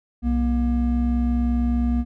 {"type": "tone pair together", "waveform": "triangle", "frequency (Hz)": [63, 238], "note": ["B1", "A#3"], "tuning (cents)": [35, 36], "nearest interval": "octave + major seventh", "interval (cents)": 2301, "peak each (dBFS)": -19, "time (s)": [0.22, 2.05], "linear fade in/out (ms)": 50, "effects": []}